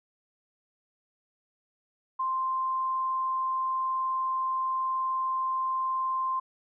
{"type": "tone", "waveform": "sine", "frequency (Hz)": 1046.5, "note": "C6", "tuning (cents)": 0, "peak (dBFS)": -26, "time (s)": [2.19, 6.4], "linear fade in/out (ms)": 10, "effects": []}